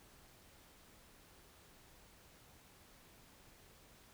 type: silence
effects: pink hiss -63 dBFS RMS until 4.13 s